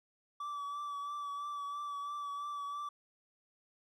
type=tone with vibrato; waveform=triangle; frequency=1154 Hz; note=D6; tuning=31 cents flat; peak=-36 dBFS; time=0.4-2.89 s; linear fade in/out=5 ms; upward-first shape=triangle; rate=3 Hz; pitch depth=31 cents each way; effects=none